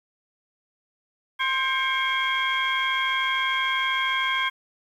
sine tone cluster, 1051 / 1589 / 2154 / 2307 / 3250 Hz, C6 / G6 / C7 / D7 / G#7, +7 / +23 / +50 / -31 / -38 cents, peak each -26 / -27 / -27 / -34 / -28 dBFS, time 1.39-4.5 s, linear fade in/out 20 ms, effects tanh soft clip ceiling -13 dBFS + 9-bit

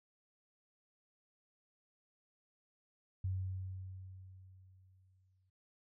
sine tone with exponential decay, 93.8 Hz, F#2, 24 cents sharp, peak -33 dBFS, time 3.24-5.5 s, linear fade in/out 5 ms, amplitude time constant 490 ms, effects none

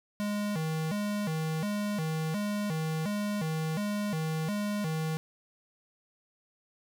square tone with vibrato, 181 Hz, F#3, 38 cents flat, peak -30 dBFS, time 0.2-5.17 s, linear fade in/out 0 ms, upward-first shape square, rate 1.4 Hz, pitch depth 230 cents each way, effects none

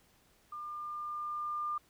sine tone with level ramp, 1200 Hz, D6, 37 cents sharp, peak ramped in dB -40 to -32 dBFS, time 0.52-1.78 s, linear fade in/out 5 ms, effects pink hiss -67 dBFS RMS until 1.89 s

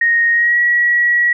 sine tone with pitch glide, 1864.7 to 1921.6 Hz, A#6 to B6, 0 to -48 cents, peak -10 dBFS, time 0.01-1.33 s, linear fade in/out 5 ms, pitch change +52 cents, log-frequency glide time 0.32-0.59 s, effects none

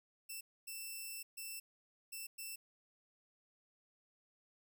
5% pulse tone bursts at uneven times, 2666 Hz, E7, 19 cents sharp, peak -35 dBFS, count 5, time 0.29-0.41 / 0.67-1.23 / 1.37-1.6 / 2.12-2.27 / 2.38-2.56 s, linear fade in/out 10 ms, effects none

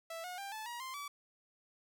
sawtooth tone with pitch steps, 659.3 / 723.1 / 793.2 / 870 / 954.2 / 1046.6 / 1147.9 Hz, E5 / F#5 / G5 / A5 / A#5 / C6 / D6, 0 / -40 / +20 / -20 / +40 / 0 / -40 cents, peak -38 dBFS, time 0.1-1.08 s, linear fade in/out 5 ms, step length 140 ms, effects none

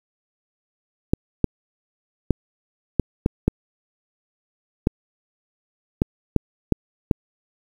clicks, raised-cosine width 3 ms, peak -3 dBFS, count 11, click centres 1.135 / 1.443 / 2.307 / 2.997 / 3.261 / 3.48 / 4.871 / 6.019 / 6.363 / 6.723 / 7.112 s, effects 7-bit

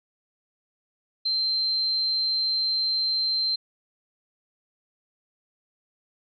sine tone, 4127 Hz, C8, 25 cents flat, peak -22 dBFS, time 1.25-3.56 s, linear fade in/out 10 ms, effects none

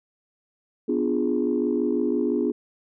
sine chord, B diminished seventh, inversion none, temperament equal with one note detuned, 247.9 / 293.7 / 349.2 / 415.3 Hz, B3 / D4 / F4 / Ab4, +7 / 0 / 0 / 0 cents, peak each -25 / -26 / -26 / -26 dBFS, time 0.88-2.52 s, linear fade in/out 10 ms, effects tanh soft clip ceiling -12 dBFS

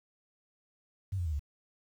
sine tone with pitch steps, 96.4 / 87.38 / 79.21 / 71.8 Hz, G2 / F2 / D#2 / D2, -28 / +1 / +32 / -39 cents, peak -30 dBFS, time 1.12-1.396 s, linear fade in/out 10 ms, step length 69 ms, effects 10-bit

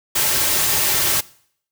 white noise with comb filter, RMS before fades -18 dBFS, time 0.15-1.21 s, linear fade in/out 10 ms, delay 4.1 ms, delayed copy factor -0.55, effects noise-tail reverb RT60 0.6 s tail -21 dB re dry

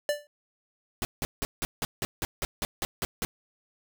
square tone with exponential decay, 587.3 Hz, D5, in tune, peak -21 dBFS, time 0.09-0.27 s, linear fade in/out 1 ms, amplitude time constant 38 ms
pink noise bursts, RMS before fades -30 dBFS, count 12, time 1.02-3.25 s, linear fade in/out 0 ms, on 30 ms, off 170 ms
effects none

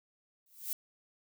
violet noise with exponential growth, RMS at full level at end -32 dBFS, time 0.46-0.73 s, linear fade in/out 2 ms, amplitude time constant 58 ms, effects none

